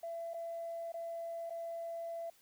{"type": "tone with dropouts", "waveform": "sine", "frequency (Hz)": 671, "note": "E5", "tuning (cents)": 31, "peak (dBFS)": -38, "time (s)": [0.03, 2.3], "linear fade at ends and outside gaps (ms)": 5, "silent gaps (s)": [[0.336, 0.342], [0.921, 0.94], [1.497, 1.504]], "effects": ["tanh soft clip ceiling -34 dBFS", "white hiss -67 dBFS RMS until 2.41 s"]}